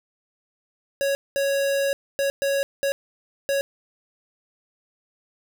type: tone bursts at uneven times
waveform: square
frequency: 554.4 Hz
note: C#5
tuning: in tune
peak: -21 dBFS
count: 6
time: 1.01-1.15 / 1.36-1.93 / 2.19-2.3 / 2.42-2.63 / 2.83-2.92 / 3.49-3.61 s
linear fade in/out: 0 ms
effects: none